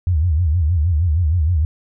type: tone with vibrato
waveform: sine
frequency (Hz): 82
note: E2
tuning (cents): -9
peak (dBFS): -13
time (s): 0.07-1.65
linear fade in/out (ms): 0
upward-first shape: sine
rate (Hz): 6.4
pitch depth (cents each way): 190
effects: none